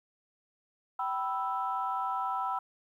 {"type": "chord", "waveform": "sine", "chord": "E minor", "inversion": "first", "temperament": "equal with one note detuned", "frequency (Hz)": [773.6, 987.8, 1318.5], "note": ["G5", "B5", "E6"], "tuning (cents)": [-23, 0, 0], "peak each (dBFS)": [-34, -33, -34], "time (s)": [0.99, 2.59], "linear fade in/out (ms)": 5, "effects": ["tanh soft clip ceiling -20 dBFS", "11-bit"]}